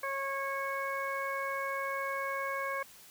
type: harmonic tone with a mistuned harmonic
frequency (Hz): 547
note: C#5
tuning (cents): -23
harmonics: 1 / 2 / 3 / 4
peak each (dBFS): -38 / -36 / -39 / -40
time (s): 0.03-2.83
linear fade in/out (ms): 5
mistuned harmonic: 4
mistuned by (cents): +15
effects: white hiss -55 dBFS RMS until 3.1 s